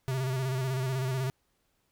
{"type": "tone with vibrato", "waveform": "square", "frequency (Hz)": 130.81, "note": "C3", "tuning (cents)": 0, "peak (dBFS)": -29, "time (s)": [0.08, 1.3], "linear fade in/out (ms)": 0, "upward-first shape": "square", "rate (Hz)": 16, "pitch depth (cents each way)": 44, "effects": ["pink hiss -74 dBFS RMS until 1.91 s"]}